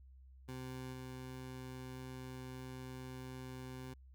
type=tone with level steps; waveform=20% pulse; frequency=128.8 Hz; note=C3; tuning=27 cents flat; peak=-39 / -41 dBFS; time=0.48-3.94 s; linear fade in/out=10 ms; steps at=0.92 s; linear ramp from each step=20 ms; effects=added 65 Hz sine -56 dBFS peak until 4.14 s